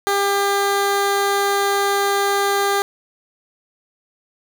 15% pulse tone, 399.8 Hz, G4, 34 cents sharp, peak -10 dBFS, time 0.07-2.82 s, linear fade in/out 0 ms, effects none

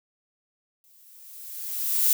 violet noise with exponential growth, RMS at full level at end -19 dBFS, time 0.84-2.13 s, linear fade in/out 1 ms, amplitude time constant 280 ms, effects none

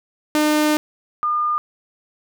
sawtooth / sine tone pair in turn, 302.9 / 1211.6 Hz, D#4 / D#6, -46 / -46 cents, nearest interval 2 octaves, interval 2400 cents, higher second, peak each -11 / -17 dBFS, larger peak first, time 0.35-0.77 / 1.23-1.58 s, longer first, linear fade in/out 0 ms, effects none

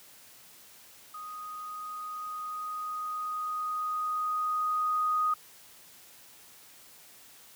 sine tone with level ramp, 1244.5 Hz, D#6, in tune, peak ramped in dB -39 to -24 dBFS, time 1.14-5.34 s, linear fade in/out 5 ms, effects white hiss -54 dBFS RMS until 7.55 s + high-pass 60 Hz 12 dB/octave

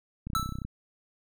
click train, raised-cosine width 5 ms, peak -23 dBFS, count 13, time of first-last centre 0.27-0.65 s, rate 31.6 Hz
square tone with exponential decay, 1318.5 Hz, E6, in tune, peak -24 dBFS, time 0.35-0.64 s, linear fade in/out 1 ms, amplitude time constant 61 ms
effects none

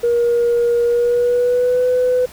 sine tone with pitch glide, 474.6 to 501.1 Hz, A#4 to B4, +31 to +25 cents, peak -11 dBFS, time 0.03-2.26 s, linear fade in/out 10 ms, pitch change +94 cents, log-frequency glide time 0.85-1.87 s, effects tanh soft clip ceiling -9 dBFS + pink hiss -40 dBFS RMS until 2.32 s

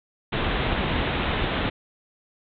pink low-pass noise, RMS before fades -25 dBFS, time 0.32-1.7 s, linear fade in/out 10 ms, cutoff 3800 Hz, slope 96 dB/octave, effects none

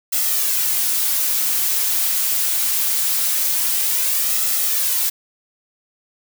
blue noise with flanger, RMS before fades -19 dBFS, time 0.12-5.1 s, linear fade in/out 10 ms, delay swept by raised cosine 1.5 to 6.2 ms, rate 0.23 Hz, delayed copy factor +0.5, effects none

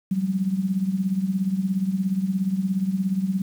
sine tone with tremolo, 190.3 Hz, F#3, 49 cents sharp, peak -17 dBFS, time 0.11-3.42 s, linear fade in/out 5 ms, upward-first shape triangle, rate 17 Hz, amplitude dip 80%, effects 8-bit

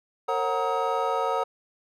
triangle tone cluster, 459.3 / 541 / 741 / 938 / 1269 Hz, A#4 / C#5 / F#5 / A#5 / D#6, -26 / -42 / +2 / +11 / +34 cents, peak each -28 dBFS, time 0.28-1.44 s, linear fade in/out 10 ms, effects none

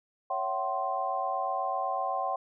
sine tone cluster, 554 / 673 / 761 / 1049 Hz, C#5 / E5 / F#5 / C6, -1 / +36 / +48 / +4 cents, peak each -37 / -36 / -31 / -33 dBFS, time 0.3-2.36 s, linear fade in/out 5 ms, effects none

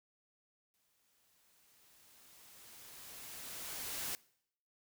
white noise with exponential growth, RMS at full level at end -39 dBFS, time 0.74-4.15 s, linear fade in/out 0 ms, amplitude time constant 740 ms, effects noise-tail reverb RT60 0.7 s tail -23 dB re dry

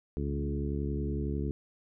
harmonic tone with a mistuned harmonic, 71 Hz, C#2, 42 cents sharp, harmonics 1 / 2 / 3 / 4 / 5 / 6, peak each -33 / -36 / -38 / -39 / -40 / -41 dBFS, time 0.17-1.51 s, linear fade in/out 0 ms, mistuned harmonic 2, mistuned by +20 cents, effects none

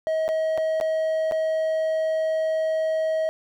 triangle tone with dropouts, 636 Hz, D#5, 38 cents sharp, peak -19 dBFS, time 0.07-3.29 s, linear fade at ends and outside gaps 0 ms, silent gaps 0.28-0.289 / 0.576-0.581 / 0.801-0.811 / 1.312-1.321 s, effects none

